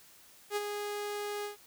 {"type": "tone with ADSR envelope", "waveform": "sawtooth", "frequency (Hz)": 413, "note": "G#4", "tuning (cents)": -10, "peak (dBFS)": -25, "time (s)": [0.5, 1.57], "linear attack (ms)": 63, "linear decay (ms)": 33, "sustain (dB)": -6, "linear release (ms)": 130, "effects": ["white hiss -58 dBFS RMS until 1.66 s"]}